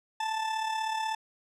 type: tone with amplitude modulation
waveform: 40% pulse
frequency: 880 Hz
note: A5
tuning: in tune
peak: -26 dBFS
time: 0.2-1.15 s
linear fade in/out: 5 ms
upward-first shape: sine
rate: 36.2 Hz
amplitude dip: 50%
effects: low-pass 7000 Hz 12 dB/octave